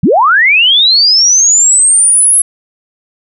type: linear sweep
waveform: sine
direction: up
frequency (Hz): 120.3 to 10940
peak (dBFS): -4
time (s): 0.03-2.42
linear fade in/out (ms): 5
effects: none